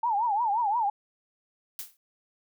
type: tone with vibrato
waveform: sine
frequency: 880 Hz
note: A5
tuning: in tune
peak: -23 dBFS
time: 0.03-0.9 s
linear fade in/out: 5 ms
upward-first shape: triangle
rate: 5.7 Hz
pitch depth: 210 cents each way
type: noise with exponential decay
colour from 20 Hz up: blue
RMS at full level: -33 dBFS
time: 1.79-1.97 s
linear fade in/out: 1 ms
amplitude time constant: 39 ms
effects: none